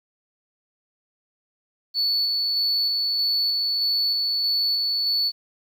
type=tone with tremolo; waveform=sine; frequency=4447 Hz; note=C#8; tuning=5 cents sharp; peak=-17 dBFS; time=1.94-5.32 s; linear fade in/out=50 ms; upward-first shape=square; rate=1.6 Hz; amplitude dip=25%; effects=tanh soft clip ceiling -18 dBFS + 9-bit